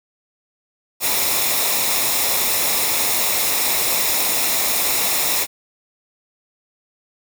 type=noise with comb filter; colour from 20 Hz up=white; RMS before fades=-19 dBFS; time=1-5.47 s; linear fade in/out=50 ms; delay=0.65 ms; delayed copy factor=-0.55; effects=none